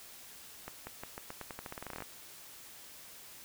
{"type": "accelerating click train", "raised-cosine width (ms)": 0.5, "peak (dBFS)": -26, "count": 19, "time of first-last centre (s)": [0.68, 2.022], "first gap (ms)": 190, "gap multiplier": 0.87, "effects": ["white hiss -52 dBFS RMS until 3.44 s"]}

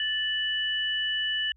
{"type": "tone pair together", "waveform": "sine", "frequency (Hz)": [1753.1, 2960], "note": ["A6", "F#7"], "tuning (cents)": [-7, 0], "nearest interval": "major sixth", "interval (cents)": 907, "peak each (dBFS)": [-30, -27], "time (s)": [0, 1.52], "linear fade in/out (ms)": 2, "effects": ["added 61 Hz sine -57 dBFS peak until 1.56 s"]}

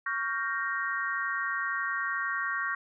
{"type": "chord", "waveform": "sine", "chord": "G half-diminished seventh", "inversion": "second", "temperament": "equal with one note detuned", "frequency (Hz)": [1119, 1396.9, 1568, 1864.7], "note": ["Db6", "F6", "G6", "Bb6"], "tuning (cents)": [16, 0, 0, 0], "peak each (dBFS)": [-34, -36, -34, -33], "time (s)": [0.06, 2.75], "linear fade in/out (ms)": 5, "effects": []}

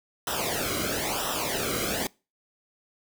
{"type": "noise with flanger", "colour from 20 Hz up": "pink", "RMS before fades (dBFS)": -29, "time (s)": [0.27, 2.07], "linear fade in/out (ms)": 2, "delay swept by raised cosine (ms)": [0.44, 1.14], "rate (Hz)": 1, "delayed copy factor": -0.85, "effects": ["noise-tail reverb RT60 0.3 s tail -24 dB re dry"]}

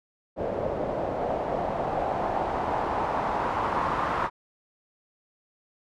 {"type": "noise with low-pass filter sweep", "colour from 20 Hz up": "white", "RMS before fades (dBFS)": -28, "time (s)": [0.36, 4.3], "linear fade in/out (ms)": 50, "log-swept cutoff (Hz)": [560, 1100], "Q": 2.6, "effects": []}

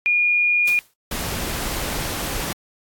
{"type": "tone", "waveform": "sine", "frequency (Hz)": 2432, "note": "D#7", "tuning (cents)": -40, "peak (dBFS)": -15, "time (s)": [0.06, 0.79], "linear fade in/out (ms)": 0}
{"type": "noise with exponential decay", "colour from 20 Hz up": "white", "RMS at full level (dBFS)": -27, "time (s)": [0.67, 0.94], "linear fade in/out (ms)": 5, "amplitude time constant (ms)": 57}
{"type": "noise", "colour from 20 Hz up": "pink", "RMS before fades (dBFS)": -26, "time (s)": [1.11, 2.53], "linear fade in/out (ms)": 5}
{"effects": ["AAC 64 kbps"]}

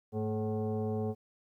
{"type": "tone with frequency modulation", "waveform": "sine", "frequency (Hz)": 104.5, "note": "G#2", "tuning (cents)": 11, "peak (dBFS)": -30, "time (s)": [0.12, 1.15], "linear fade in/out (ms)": 50, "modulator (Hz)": 325, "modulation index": 1.4, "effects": ["12-bit"]}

